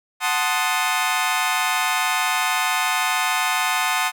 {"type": "chord", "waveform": "20% pulse", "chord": "F# diminished seventh", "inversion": "none", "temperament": "equal", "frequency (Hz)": [740, 880, 1046.5, 1244.5], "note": ["F#5", "A5", "C6", "Eb6"], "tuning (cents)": [0, 0, 0, 0], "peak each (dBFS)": -20, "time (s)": [0.2, 4.12], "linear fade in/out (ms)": 50, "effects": []}